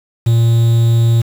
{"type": "tone with quantisation", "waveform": "triangle", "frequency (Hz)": 115.8, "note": "A#2", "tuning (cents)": -11, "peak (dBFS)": -6, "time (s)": [0.26, 1.22], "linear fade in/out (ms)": 10, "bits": 5, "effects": []}